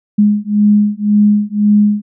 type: beating tone pair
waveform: sine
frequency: 207 / 208.9 Hz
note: G#3 / G#3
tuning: -5 / +10 cents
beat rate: 1.9 Hz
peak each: -11 dBFS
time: 0.18-2.02 s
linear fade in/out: 10 ms
effects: none